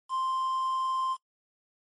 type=tone with quantisation; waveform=triangle; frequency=1046.5 Hz; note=C6; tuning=in tune; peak=-25 dBFS; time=0.09-1.17 s; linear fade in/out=50 ms; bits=8; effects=noise-tail reverb RT60 0.1 s tail -23 dB re dry + MP3 48 kbps